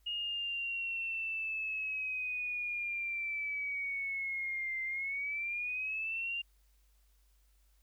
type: linear two-way sweep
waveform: sine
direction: down then up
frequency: 2862 to 2080 to 2803 Hz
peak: -34 dBFS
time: 0.06-6.42 s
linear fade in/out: 10 ms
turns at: 4.83 s
effects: added 50 Hz sine -65 dBFS peak until 7.82 s + white hiss -75 dBFS RMS until 7.82 s